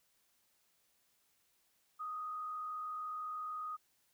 sine tone with frequency modulation, 1244 Hz, D#6, 1 cent flat, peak -39 dBFS, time 1.99-3.77 s, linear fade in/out 20 ms, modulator 46.2 Hz, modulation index 0.39, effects white hiss -75 dBFS RMS until 4.13 s

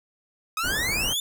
sawtooth exponential sweep, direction up, 1244.5 to 3600 Hz, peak -21 dBFS, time 0.57-1.2 s, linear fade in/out 2 ms
pink band-stop noise, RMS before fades -32 dBFS, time 0.63-1.14 s, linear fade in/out 20 ms, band 1800 to 6700 Hz, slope 48 dB/octave
effects none

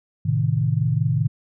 sine chord, A diminished, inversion none, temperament equal, 110 / 130.81 / 155.56 Hz, A2 / C3 / Eb3, 0 / 0 / 0 cents, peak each -22 dBFS, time 0.25-1.28 s, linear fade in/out 10 ms, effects none

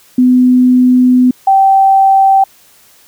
sine tone pair in turn, 251.5 / 776.6 Hz, B3 / G5, +32 / -16 cents, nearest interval octave + minor sixth, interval 1952 cents, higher second, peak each -4 dBFS, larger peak neither, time 0.18-1.31 / 1.47-2.44 s, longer first, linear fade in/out 5 ms, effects white hiss -45 dBFS RMS until 3.07 s

